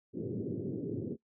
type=band-pass noise; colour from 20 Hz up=white; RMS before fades=-37 dBFS; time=0.13-1.17 s; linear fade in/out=50 ms; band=100 to 430 Hz; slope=48 dB/octave; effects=noise-tail reverb RT60 0.1 s tail -20 dB re dry